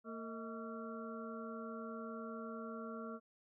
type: harmonic tone with a mistuned harmonic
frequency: 227.6 Hz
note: A#3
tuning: 41 cents flat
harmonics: 1 / 2 / 3 / 5 / 6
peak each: -46 / -49 / -52 / -53 / -51 dBFS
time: 0.04-3.2 s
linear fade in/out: 50 ms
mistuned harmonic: 3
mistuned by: -120 cents
effects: none